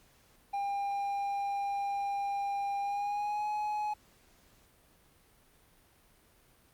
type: tone with pitch glide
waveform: triangle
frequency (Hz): 801 to 841.8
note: G5 to G#5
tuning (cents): +37 to +23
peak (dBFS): -29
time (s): 0.53-3.94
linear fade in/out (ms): 10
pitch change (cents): +86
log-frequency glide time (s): 2.8-3.47
effects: pink hiss -64 dBFS RMS until 6.73 s + Opus 48 kbps